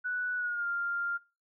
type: tone with pitch glide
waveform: sine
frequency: 1480 to 1396.9 Hz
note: F#6 to F6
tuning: 0 to 0 cents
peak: -30 dBFS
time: 0.04-1.18 s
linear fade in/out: 20 ms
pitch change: -100 cents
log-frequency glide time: 0.36-0.67 s
effects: noise-tail reverb RT60 0.3 s tail -20 dB re dry